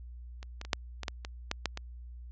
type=clicks; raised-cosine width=0.2 ms; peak=-28 / -23 / -27 / -8 / -20 / -15 / -22 / -13 / -12 / -20 dBFS; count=10; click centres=0.429 / 0.614 / 0.65 / 0.732 / 1.033 / 1.082 / 1.249 / 1.514 / 1.657 / 1.774 s; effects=added 60 Hz sine -43 dBFS peak until 2.31 s + resampled to 16000 Hz